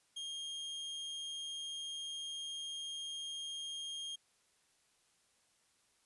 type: tone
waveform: 40% pulse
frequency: 3227 Hz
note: G7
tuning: 50 cents sharp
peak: -40 dBFS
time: 0.16-4.16 s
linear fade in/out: 10 ms
effects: white hiss -73 dBFS RMS until 6.05 s + resampled to 24000 Hz